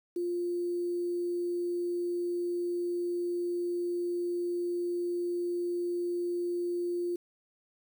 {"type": "tone with quantisation", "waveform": "sine", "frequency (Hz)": 350, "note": "F4", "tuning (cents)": 4, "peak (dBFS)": -29, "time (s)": [0.16, 7.16], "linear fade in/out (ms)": 5, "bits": 9, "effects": []}